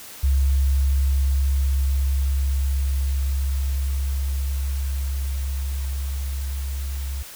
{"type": "tone with level ramp", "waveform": "sine", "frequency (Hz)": 68, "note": "C#2", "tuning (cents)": -33, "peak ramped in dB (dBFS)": [-15, -25], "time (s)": [0.23, 7.23], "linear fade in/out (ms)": 10, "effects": ["white hiss -40 dBFS RMS until 7.35 s"]}